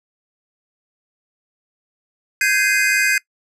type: chord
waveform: square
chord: Ab major seventh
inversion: third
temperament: just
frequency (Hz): 1557.4 / 1661.2 / 2077 / 2492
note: G6 / Ab6 / C7 / Eb7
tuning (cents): -12 / 0 / -13 / +2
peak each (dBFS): -21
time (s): 2.41-3.18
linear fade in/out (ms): 2
effects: noise-tail reverb RT60 0.1 s tail -23 dB re dry + low-pass 12000 Hz 12 dB/octave